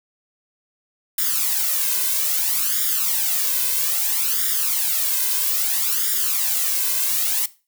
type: noise with flanger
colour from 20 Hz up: blue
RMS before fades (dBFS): -21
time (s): 1.18-7.46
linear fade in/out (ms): 5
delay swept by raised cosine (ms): 0.57 to 1.97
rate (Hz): 0.61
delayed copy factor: +0.85
effects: noise-tail reverb RT60 0.3 s tail -17 dB re dry